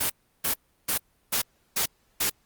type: noise bursts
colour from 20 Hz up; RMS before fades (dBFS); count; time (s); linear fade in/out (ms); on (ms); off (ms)
white; -25; 6; 0-2.3; 10; 100; 340
effects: pink hiss -67 dBFS RMS until 2.45 s + Opus 32 kbps